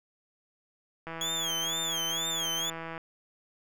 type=click train; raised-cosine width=0.5 ms; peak=-24 dBFS; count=314; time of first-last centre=1.07-2.979 s; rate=164 Hz
type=tone with vibrato; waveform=30% pulse; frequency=3322 Hz; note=G#7; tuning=in tune; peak=-27 dBFS; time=1.21-2.7 s; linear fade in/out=2 ms; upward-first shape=sine; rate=2.1 Hz; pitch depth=140 cents each way
effects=none

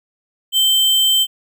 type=tone with sample-and-hold; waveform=sine; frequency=3110 Hz; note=G7; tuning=14 cents flat; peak=-11 dBFS; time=0.52-1.27 s; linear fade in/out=50 ms; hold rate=11025 Hz; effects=none

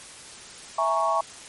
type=chord; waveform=sine; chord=A# half-diminished seventh; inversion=second; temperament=equal; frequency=659.3 / 830.6 / 932.3 / 1108.7 Hz; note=E5 / G#5 / A#5 / C#6; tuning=0 / 0 / 0 / 0 cents; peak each=-26 / -28 / -28 / -24 dBFS; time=0.78-1.21 s; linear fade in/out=5 ms; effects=white hiss -43 dBFS RMS until 1.48 s + MP3 48 kbps

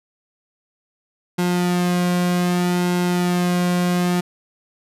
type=tone with flanger; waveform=sawtooth; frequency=177.7 Hz; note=F3; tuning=30 cents sharp; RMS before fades=-19 dBFS; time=1.38-4.21 s; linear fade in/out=10 ms; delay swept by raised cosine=1.7 to 2.33 ms; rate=0.64 Hz; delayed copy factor=-0.6; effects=resampled to 32000 Hz

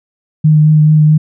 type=tone with vibrato; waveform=sine; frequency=153.4 Hz; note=D#3; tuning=24 cents flat; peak=-4 dBFS; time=0.44-1.18 s; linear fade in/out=10 ms; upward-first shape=triangle; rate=4.6 Hz; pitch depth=19 cents each way; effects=none

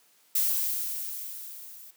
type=noise with level ramp; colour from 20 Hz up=violet; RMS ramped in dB=-24 to -48 dBFS; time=0.35-1.91 s; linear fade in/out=5 ms; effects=white hiss -63 dBFS RMS until 1.96 s + high-pass 200 Hz 12 dB/octave

